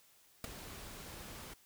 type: noise with ADSR envelope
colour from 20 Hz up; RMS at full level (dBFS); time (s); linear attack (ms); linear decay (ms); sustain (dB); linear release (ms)
pink; -36; 0.44-1.54; 3; 8; -13; 7
effects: white hiss -66 dBFS RMS until 1.65 s